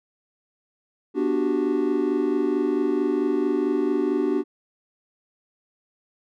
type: chord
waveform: triangle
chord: G major seventh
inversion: first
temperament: just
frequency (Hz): 245 / 294 / 367.5 / 392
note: B3 / D4 / F#4 / G4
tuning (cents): -14 / +2 / -12 / 0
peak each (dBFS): -27 / -22 / -23 / -25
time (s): 1.14-4.44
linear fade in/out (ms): 50
effects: none